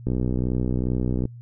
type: click train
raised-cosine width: 3 ms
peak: -12 dBFS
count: 75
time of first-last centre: 0.07-1.254 s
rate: 62.5 Hz
effects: noise-tail reverb RT60 0.1 s tail -25 dB re dry + added 119 Hz sine -38 dBFS peak until 1.41 s